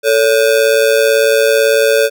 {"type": "ring-modulated tone", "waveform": "square", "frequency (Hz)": 503, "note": "B4", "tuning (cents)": 32, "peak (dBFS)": -6, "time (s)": [0.03, 2.1], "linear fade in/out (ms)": 50, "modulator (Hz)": 59, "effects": []}